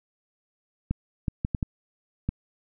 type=clicks; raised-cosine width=5 ms; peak=-13 dBFS; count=6; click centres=0.91 / 1.282 / 1.449 / 1.548 / 1.628 / 2.29 s; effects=none